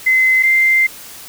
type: tone pair in turn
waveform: sine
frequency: 2051 / 2087 Hz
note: C7 / C7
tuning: -35 / -5 cents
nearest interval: unison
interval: 30 cents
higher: second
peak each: -9 dBFS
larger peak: neither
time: 0.06-0.43 / 0.43-0.87 s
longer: second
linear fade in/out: 10 ms
effects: white hiss -35 dBFS RMS until 1.28 s